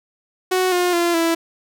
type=tone with pitch steps; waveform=sawtooth; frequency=370 / 356.8 / 344 / 331.7 Hz; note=F#4 / F4 / F4 / E4; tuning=0 / +37 / -26 / +11 cents; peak=-12 dBFS; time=0.51-1.35 s; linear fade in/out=10 ms; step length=210 ms; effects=none